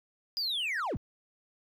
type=linear sweep; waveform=triangle; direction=down; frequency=4978 to 37.13 Hz; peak=-28 dBFS; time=0.37-0.97 s; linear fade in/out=0 ms
type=tone with exponential growth; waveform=sine; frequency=1873 Hz; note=A#6; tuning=8 cents sharp; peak=-34 dBFS; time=0.58-0.8 s; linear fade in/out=2 ms; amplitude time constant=46 ms
effects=tanh soft clip ceiling -21 dBFS